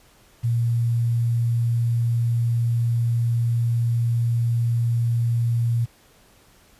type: tone with quantisation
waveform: sine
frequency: 117.5 Hz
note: A#2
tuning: 14 cents sharp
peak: -18 dBFS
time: 0.43-5.86 s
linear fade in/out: 20 ms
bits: 8
effects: pink hiss -55 dBFS RMS until 6.79 s + resampled to 32000 Hz